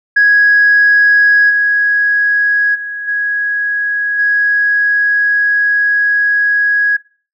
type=tone with level steps; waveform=sine; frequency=1661.2 Hz; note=G#6; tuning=in tune; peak=-4 / -8 / -19 / -12 / -8 dBFS; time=0.16-6.97 s; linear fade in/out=10 ms; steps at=1.49 / 2.74 / 3.07 / 4.18 s; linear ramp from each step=20 ms; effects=noise-tail reverb RT60 0.4 s tail -21 dB re dry + tanh soft clip ceiling -1 dBFS